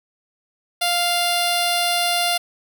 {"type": "tone with notch filter", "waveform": "10% pulse", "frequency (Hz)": 698.5, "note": "F5", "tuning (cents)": 0, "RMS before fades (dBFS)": -20, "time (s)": [0.81, 2.38], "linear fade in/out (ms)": 10, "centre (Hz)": 1700, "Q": 1.2, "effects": []}